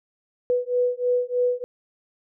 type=beating tone pair; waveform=sine; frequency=491.8 / 495 Hz; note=B4 / B4; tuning=-7 / +4 cents; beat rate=3.2 Hz; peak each=-23 dBFS; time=0.5-1.64 s; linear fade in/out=0 ms; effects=none